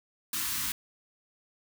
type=band-stop noise; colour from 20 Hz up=white; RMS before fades=-32 dBFS; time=0.33-0.72 s; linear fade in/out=2 ms; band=330 to 930 Hz; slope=96 dB/octave; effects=none